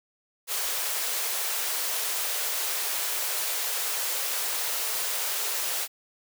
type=high-pass noise; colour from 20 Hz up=white; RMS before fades=-29 dBFS; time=0.47-5.88 s; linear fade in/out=50 ms; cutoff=400 Hz; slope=48 dB/octave; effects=none